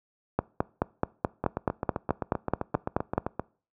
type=two click trains; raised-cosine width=1 ms; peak=-14 / -9 dBFS; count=16 / 14; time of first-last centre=1.44-3.396 / 0.39-3.18 s; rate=7.67 / 4.66 Hz; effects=noise-tail reverb RT60 0.4 s tail -23 dB re dry + high-pass 60 Hz 12 dB/octave